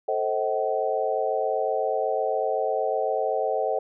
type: chord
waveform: sine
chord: A diminished seventh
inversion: none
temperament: just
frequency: 440 / 528 / 633.6 / 760.3 Hz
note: A4 / C5 / Eb5 / Gb5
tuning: 0 / +16 / +31 / +47 cents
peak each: -28 dBFS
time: 0.08-3.79 s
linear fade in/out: 5 ms
effects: none